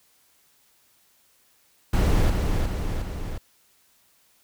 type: noise with echo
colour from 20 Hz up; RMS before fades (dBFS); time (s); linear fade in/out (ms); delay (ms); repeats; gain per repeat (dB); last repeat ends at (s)
brown; -19; 1.93-2.3; 5; 360; 3; -4; 3.38
effects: white hiss -62 dBFS RMS until 4.43 s